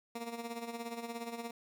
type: tone with tremolo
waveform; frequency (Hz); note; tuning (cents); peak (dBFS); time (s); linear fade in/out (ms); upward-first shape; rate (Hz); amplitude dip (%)
15% pulse; 233.5; A#3; +3; -31; 0.15-1.51; 5; sine; 17; 65
effects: none

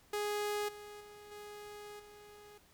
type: tone with level steps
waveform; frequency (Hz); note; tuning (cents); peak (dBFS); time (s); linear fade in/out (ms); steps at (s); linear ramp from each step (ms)
sawtooth; 415.3; G#4; 0; -30 / -44 / -48 / -43 / -50; 0.13-2.58; 5; 0.68 / 1 / 1.31 / 1.99; 10
effects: pink hiss -65 dBFS RMS until 2.73 s

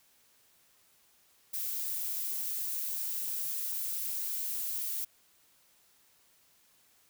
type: noise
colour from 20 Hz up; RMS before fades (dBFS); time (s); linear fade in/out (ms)
violet; -35; 1.53-5.05; 10
effects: white hiss -66 dBFS RMS until 7.09 s

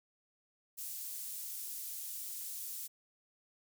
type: high-pass noise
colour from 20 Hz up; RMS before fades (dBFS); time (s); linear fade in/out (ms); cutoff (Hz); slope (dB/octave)
pink; -43; 0.77-2.88; 20; 9700; 12
effects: none

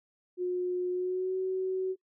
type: tone with pitch glide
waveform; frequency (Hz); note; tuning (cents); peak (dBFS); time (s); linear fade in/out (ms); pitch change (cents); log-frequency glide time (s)
sine; 360.7 to 375.4; F#4 to F#4; -44 to +25; -28; 0.37-1.96; 50; +69; 0.91-1.36
effects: noise-tail reverb RT60 0.1 s tail -22 dB re dry

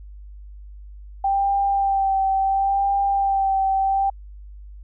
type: tone with vibrato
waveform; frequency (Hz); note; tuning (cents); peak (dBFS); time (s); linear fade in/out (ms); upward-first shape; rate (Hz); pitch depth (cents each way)
sine; 784; G5; 0; -17; 1.24-4.1; 5; sine; 0.72; 24
effects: added 50 Hz sine -37 dBFS peak until 4.83 s

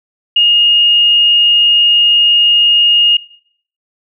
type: tone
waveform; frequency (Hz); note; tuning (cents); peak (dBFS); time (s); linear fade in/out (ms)
sine; 2851; F7; +35; -6; 0.36-3.17; 5
effects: noise-tail reverb RT60 0.6 s tail -18 dB re dry

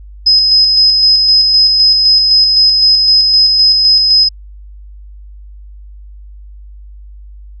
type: tone with tremolo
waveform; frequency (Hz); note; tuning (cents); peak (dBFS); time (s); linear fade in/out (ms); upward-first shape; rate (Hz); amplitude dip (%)
sine; 5070; D#8; +32; -4; 0.26-4.29; 10; square; 3.9; 30
effects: added 50 Hz sine -30 dBFS peak until 7.6 s

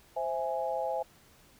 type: chord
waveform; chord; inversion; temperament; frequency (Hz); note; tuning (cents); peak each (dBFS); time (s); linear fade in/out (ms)
sine; C augmented; none; equal; 523.3 / 659.3 / 830.6; C5 / E5 / G#5; 0 / 0 / 0; -34; 0.16-1.03; 10
effects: pink hiss -60 dBFS RMS until 1.59 s

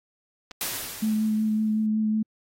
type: clicks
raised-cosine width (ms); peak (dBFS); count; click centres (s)
0.2; -23; 2; 0.511 / 0.515
type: noise with exponential decay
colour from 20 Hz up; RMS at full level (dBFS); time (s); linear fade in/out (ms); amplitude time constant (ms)
white; -27; 0.61-1.86; 1; 270
type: tone with vibrato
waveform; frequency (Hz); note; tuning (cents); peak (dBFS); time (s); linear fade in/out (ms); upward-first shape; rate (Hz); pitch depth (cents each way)
sine; 216.3; A3; -29; -21; 1.02-2.23; 10; sine; 5.4; 13
effects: AAC 48 kbps

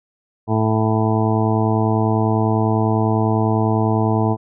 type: harmonic tone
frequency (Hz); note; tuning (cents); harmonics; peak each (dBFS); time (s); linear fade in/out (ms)
110; A2; 0; 1 / 2 / 3 / 4 / 6 / 7 / 8 / 9; -18 / -21 / -23 / -24 / -26 / -26 / -27 / -28; 0.47-4.37; 50
effects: none

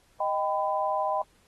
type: chord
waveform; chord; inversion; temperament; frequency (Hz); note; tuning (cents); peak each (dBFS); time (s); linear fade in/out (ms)
sine; Eb augmented; none; equal with one note detuned; 622.3 / 784 / 1003.9; Eb5 / G5 / B5; 0 / 0 / +28; -29; 0.2-1.22; 5
effects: pink hiss -64 dBFS RMS until 1.47 s + AAC 32 kbps

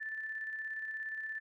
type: tone with tremolo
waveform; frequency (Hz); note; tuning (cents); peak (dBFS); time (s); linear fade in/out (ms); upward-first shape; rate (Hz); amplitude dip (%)
sine; 1760; A6; 0; -36; 0-1.4; 20; square; 17; 35
effects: none

